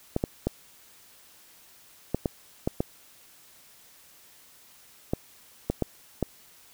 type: clicks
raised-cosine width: 2 ms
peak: -11 dBFS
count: 11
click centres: 0.164 / 0.239 / 0.47 / 2.146 / 2.258 / 2.675 / 2.805 / 5.135 / 5.7 / 5.823 / 6.227 s
effects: white hiss -55 dBFS RMS until 6.73 s